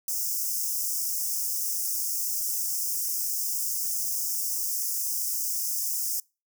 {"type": "high-pass noise", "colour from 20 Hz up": "white", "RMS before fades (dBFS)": -29, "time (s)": [0.08, 6.2], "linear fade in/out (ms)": 2, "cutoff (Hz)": 5100, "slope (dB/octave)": 96, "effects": ["noise-tail reverb RT60 0.3 s tail -26 dB re dry"]}